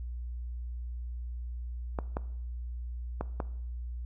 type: clicks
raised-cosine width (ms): 1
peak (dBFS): -18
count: 4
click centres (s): 1.988 / 2.169 / 3.21 / 3.402
effects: noise-tail reverb RT60 0.7 s tail -18 dB re dry + added 60 Hz sine -35 dBFS peak until 4.05 s